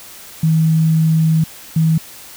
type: tone pair in turn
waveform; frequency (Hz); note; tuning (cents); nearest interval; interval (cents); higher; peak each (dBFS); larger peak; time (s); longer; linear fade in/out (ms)
sine; 160 / 160.61; D#3 / E3; +49 / -45; unison; 6; second; -10; neither; 0.43-1.44 / 1.76-1.98; first; 5
effects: white hiss -37 dBFS RMS until 2.36 s